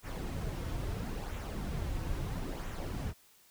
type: noise with flanger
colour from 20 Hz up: brown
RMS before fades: -37 dBFS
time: 0.02-3.14 s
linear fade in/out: 50 ms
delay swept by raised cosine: 0.2 to 5 ms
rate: 0.75 Hz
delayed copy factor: -0.5
effects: white hiss -63 dBFS RMS until 3.5 s